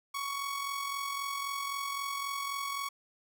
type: tone with amplitude modulation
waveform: sawtooth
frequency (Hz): 1116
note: C#6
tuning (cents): +11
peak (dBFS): -28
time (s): 0.14-2.89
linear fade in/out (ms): 10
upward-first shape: sine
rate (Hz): 43.8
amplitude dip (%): 45
effects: none